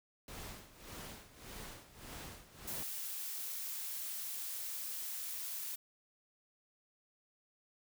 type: noise with tremolo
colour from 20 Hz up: pink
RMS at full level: -47 dBFS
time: 0.28-2.83 s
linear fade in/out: 2 ms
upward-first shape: sine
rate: 1.7 Hz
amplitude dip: 80%
type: noise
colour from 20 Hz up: blue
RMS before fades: -42 dBFS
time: 2.67-5.76 s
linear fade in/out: 10 ms
effects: none